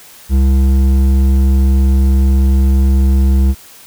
sine tone with hard clipping, 66.7 Hz, C2, 34 cents sharp, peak -9 dBFS, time 0.29-3.55 s, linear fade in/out 50 ms, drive 9 dB, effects white hiss -39 dBFS RMS until 3.86 s

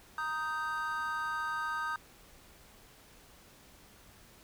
triangle chord, Eb major, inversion second, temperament equal with one note detuned, 932.3 / 1244.5 / 1560.8 Hz, Bb5 / Eb6 / G6, 0 / 0 / -8 cents, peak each -38 / -34 / -35 dBFS, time 0.18-1.96 s, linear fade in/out 2 ms, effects pink hiss -58 dBFS RMS until 4.43 s

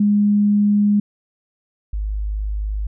sine tone pair in turn, 206 / 51.64 Hz, G#3 / G#1, -14 / -9 cents, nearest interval 2 octaves, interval 2395 cents, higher first, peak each -12 / -20 dBFS, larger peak first, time 0-1 / 1.93-2.87 s, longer first, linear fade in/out 5 ms, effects none

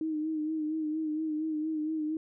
sine tone with vibrato, 311.1 Hz, D#4, in tune, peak -29 dBFS, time 0.01-2.17 s, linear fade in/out 2 ms, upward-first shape sine, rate 4.3 Hz, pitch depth 43 cents each way, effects none

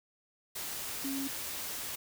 sine tone in noise, 272.3 Hz, C#4, 31 cents flat, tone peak -34 dBFS, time 1.04-1.28 s, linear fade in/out 10 ms, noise white, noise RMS -39 dBFS, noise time 0.55-1.96 s, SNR +2 dB, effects none

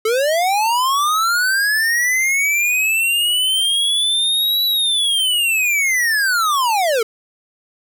square linear two-way sweep, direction up then down, 425.2 to 3952 to 425.2 Hz, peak -15 dBFS, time 0.05-7.03 s, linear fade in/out 5 ms, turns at 4.65 s, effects none

